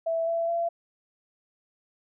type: tone with pitch steps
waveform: sine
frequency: 659.3 / 668.9 / 678.6 Hz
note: E5 / E5 / F5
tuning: 0 / +25 / -50 cents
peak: -24 dBFS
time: 0.06-0.69 s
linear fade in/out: 10 ms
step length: 210 ms
effects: none